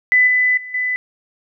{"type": "tone with level steps", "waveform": "sine", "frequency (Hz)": 2000, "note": "B6", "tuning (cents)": 21, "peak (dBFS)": [-9, -12, -29, -17], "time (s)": [0.12, 0.96], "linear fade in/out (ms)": 0, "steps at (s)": [0.27, 0.57, 0.74], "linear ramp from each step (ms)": 5, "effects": []}